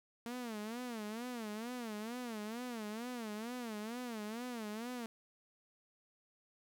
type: tone with vibrato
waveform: sawtooth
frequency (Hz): 228.7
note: A#3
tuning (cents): -33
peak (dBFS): -37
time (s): 0.26-5.06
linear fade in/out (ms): 0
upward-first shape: sine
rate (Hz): 2.2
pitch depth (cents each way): 160
effects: none